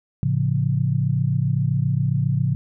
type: chord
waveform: sine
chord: A augmented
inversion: none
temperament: just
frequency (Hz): 110 / 137.5 / 171.88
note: A2 / C#3 / E#3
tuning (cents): 0 / -14 / -27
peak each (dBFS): -23 / -20 / -25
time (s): 0.23-2.55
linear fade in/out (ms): 0
effects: none